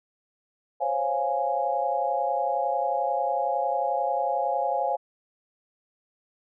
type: chord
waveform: sine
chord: Db major seventh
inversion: third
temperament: equal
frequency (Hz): 523.3 / 554.4 / 698.5 / 830.6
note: C5 / Db5 / F5 / Ab5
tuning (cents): 0 / 0 / 0 / 0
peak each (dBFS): -31 / -30 / -28 / -27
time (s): 0.8-4.97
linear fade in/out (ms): 20
effects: none